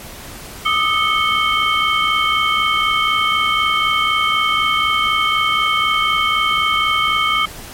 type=tone cluster; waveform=sine; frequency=1213 / 1277 / 2199 / 3128 Hz; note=D#6 / D#6 / C#7 / G7; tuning=-44 / +45 / -14 / -4 cents; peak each=-19 dBFS; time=0.65-7.46 s; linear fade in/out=10 ms; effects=pink hiss -34 dBFS RMS until 7.73 s + MP3 64 kbps